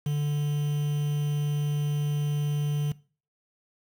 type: tone with quantisation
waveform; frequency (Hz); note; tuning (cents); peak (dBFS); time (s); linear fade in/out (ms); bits
triangle; 146.83; D3; 0; -22; 0.06-2.92; 5; 7
effects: noise-tail reverb RT60 0.4 s tail -21 dB re dry